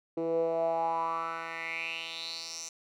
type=tone with band-pass filter sweep; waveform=10% pulse; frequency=164.81 Hz; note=E3; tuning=in tune; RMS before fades=-33 dBFS; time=0.17-2.69 s; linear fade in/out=5 ms; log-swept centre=390 to 6400 Hz; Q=5.7; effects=none

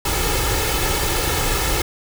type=noise with comb filter; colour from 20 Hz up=pink; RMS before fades=-20 dBFS; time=0.05-1.82 s; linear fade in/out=5 ms; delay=2.3 ms; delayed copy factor=+0.65; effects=none

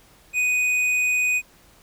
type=tone with hard clipping; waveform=sine; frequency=2489 Hz; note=D#7; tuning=in tune; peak=-20 dBFS; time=0.33-1.42 s; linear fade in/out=50 ms; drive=7 dB; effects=pink hiss -54 dBFS RMS until 1.82 s

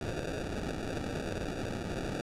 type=noise with sample-and-hold; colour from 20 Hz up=white; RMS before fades=-36 dBFS; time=0.01-2.21 s; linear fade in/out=2 ms; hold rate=1050 Hz; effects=low-pass 8000 Hz 12 dB/octave

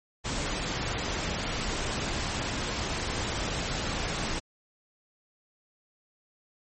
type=noise; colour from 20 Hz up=pink; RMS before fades=-31 dBFS; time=0.24-4.4 s; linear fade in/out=20 ms; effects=MP3 32 kbps

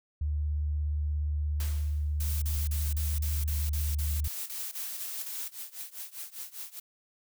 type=tone with vibrato; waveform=sine; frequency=74.5 Hz; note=D2; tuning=25 cents sharp; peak=-27 dBFS; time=0.21-4.28 s; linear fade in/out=5 ms; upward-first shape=sine; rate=17 Hz; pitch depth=18 cents each way
type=noise with exponential decay; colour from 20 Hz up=white; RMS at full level=-39 dBFS; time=1.6-2.25 s; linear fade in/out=2 ms; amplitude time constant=140 ms
type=noise bursts; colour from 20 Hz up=blue; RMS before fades=-38 dBFS; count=13; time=2.2-5.48 s; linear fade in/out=5 ms; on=220 ms; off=35 ms
type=noise with tremolo; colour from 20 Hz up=blue; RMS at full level=-38 dBFS; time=4.36-6.8 s; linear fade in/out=10 ms; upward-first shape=triangle; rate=5 Hz; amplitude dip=95%
effects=none

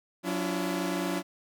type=tone cluster; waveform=sawtooth; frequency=182.7 / 286.5 / 337.2 Hz; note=F#3 / D4 / E4; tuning=-22 / -43 / +39 cents; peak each=-29 dBFS; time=0.23-1.23 s; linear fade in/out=50 ms; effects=none

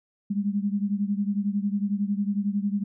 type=beating tone pair; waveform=sine; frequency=199.5 / 210.5 Hz; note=G3 / G#3; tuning=+31 / +24 cents; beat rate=11 Hz; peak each=-25 / -28 dBFS; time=0.3-2.84 s; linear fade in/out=10 ms; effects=none

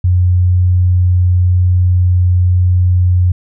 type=tone; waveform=sine; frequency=90.1 Hz; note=F#2; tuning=45 cents flat; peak=-7 dBFS; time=0.04-3.32 s; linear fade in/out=5 ms; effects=none

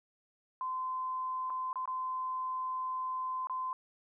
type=tone with dropouts; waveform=sine; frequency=1030 Hz; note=C6; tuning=28 cents flat; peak=-33 dBFS; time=0.61-3.73 s; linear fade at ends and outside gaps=1 ms; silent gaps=1.499-1.503 / 1.73-1.757 / 1.856-1.876 / 3.471-3.497 s; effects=none

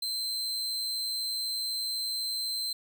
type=tone; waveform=40% pulse; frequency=4104 Hz; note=C8; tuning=34 cents flat; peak=-29 dBFS; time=0.02-2.73 s; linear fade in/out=5 ms; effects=none

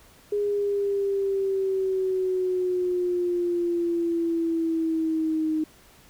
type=exponential sweep; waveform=sine; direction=down; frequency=412.7 to 311.1 Hz; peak=-22 dBFS; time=0.32-5.64 s; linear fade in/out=5 ms; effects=pink hiss -54 dBFS RMS until 6.09 s

